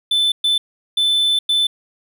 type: tone bursts at uneven times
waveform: triangle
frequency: 3520 Hz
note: A7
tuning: in tune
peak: -12 dBFS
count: 4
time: 0.11-0.32 / 0.44-0.58 / 0.97-1.39 / 1.49-1.67 s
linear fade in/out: 5 ms
effects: none